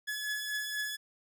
sawtooth beating tone pair, 1700 / 1704.1 Hz, G#6 / G#6, +40 / +44 cents, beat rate 4.1 Hz, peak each -37 / -31 dBFS, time 0.07-0.97 s, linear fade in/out 20 ms, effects none

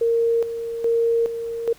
sine tone with tremolo, 462.5 Hz, A#4, 14 cents flat, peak -16 dBFS, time 0.01-1.73 s, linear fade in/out 5 ms, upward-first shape square, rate 1.2 Hz, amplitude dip 65%, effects pink hiss -50 dBFS RMS until 1.78 s

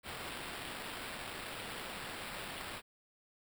white noise with sample-and-hold, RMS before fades -44 dBFS, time 0.03-2.82 s, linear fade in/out 50 ms, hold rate 6300 Hz, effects none

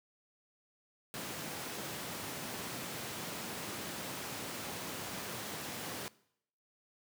pink high-pass noise, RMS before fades -42 dBFS, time 1.14-6.08 s, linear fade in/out 0 ms, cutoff 130 Hz, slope 12 dB/octave, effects noise-tail reverb RT60 0.7 s tail -21 dB re dry + high-pass 80 Hz 12 dB/octave

